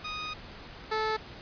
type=tone pair in turn; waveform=15% pulse; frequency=1244.5 / 435.9 Hz; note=D#6 / A4; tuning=0 / -16 cents; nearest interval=octave + tritone; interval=1816 cents; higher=first; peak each=-28 / -21 dBFS; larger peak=second; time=0.04-0.34 / 0.91-1.17 s; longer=first; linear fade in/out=10 ms; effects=pink hiss -46 dBFS RMS until 1.41 s + resampled to 11025 Hz